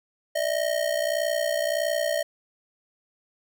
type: ring-modulated tone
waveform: square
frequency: 622.3 Hz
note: D#5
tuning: in tune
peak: -21 dBFS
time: 0.35-2.23 s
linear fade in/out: 10 ms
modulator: 30.8 Hz
effects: none